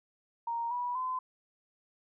sine tone with pitch steps, 932.3 / 976.4 / 1022.6 Hz, A#5 / B5 / C6, 0 / -20 / -40 cents, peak -31 dBFS, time 0.47-1.19 s, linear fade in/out 5 ms, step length 240 ms, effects none

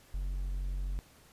triangle tone, 46.25 Hz, F#1, in tune, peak -30 dBFS, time 0.14-0.99 s, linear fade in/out 0 ms, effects pink hiss -60 dBFS RMS until 1.32 s + resampled to 32000 Hz

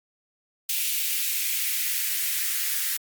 blue noise with high-pass filter sweep, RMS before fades -26 dBFS, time 0.69-2.97 s, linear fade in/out 5 ms, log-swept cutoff 2600 to 1700 Hz, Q 2.4, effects Opus 48 kbps

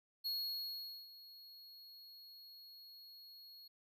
square tone with ADSR envelope, 4319 Hz, C#8, 46 cents flat, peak -37 dBFS, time 0.24-3.68 s, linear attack 22 ms, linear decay 810 ms, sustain -18 dB, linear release 8 ms, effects none

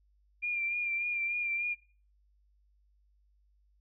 sine tone with vibrato, 2392 Hz, D7, 31 cents sharp, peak -30 dBFS, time 0.42-1.75 s, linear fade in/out 20 ms, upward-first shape sine, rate 3.4 Hz, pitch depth 32 cents each way, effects noise-tail reverb RT60 0.4 s tail -22 dB re dry + added 50 Hz sine -65 dBFS peak until 3.8 s

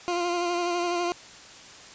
20% pulse tone with vibrato, 349.2 Hz, F4, in tune, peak -20 dBFS, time 0.08-1.12 s, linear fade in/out 0 ms, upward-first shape sine, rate 12 Hz, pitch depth 28 cents each way, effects white hiss -46 dBFS RMS until 1.94 s + resampled to 16000 Hz

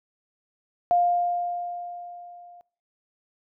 sine tone with level ramp, 703 Hz, F5, 11 cents sharp, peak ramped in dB -16 to -46 dBFS, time 0.91-2.61 s, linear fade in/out 0 ms, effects noise-tail reverb RT60 0.5 s tail -23 dB re dry

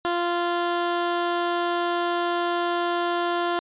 15% pulse tone, 347 Hz, F4, 11 cents flat, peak -16 dBFS, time 0.05-3.59 s, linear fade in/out 0 ms, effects resampled to 8000 Hz

